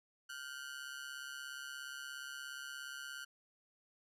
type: ring-modulated tone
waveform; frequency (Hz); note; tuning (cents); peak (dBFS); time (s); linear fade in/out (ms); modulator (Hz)
sawtooth; 1480; F#6; 0; -38; 0.29-3.25; 10; 68.5
effects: low-pass 12000 Hz 12 dB/octave